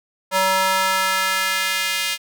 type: tone with high-pass filter sweep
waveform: square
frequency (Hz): 189.5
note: F#3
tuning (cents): +42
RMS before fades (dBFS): -20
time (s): 0.31-2.18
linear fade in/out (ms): 50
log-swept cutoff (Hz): 760 to 2600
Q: 1.4
effects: none